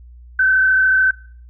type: tone with frequency modulation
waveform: sine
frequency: 1531 Hz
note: G6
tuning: 41 cents flat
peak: -11 dBFS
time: 0.39-1.11 s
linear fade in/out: 5 ms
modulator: 33.7 Hz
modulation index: 0.72
effects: noise-tail reverb RT60 0.5 s tail -22 dB re dry + added 60 Hz sine -38 dBFS peak until 1.49 s